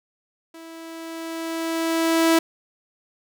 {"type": "tone with level ramp", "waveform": "sawtooth", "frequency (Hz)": 327.9, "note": "E4", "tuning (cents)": -9, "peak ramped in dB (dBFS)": [-36, -10], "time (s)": [0.54, 2.39], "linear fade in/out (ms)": 5, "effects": []}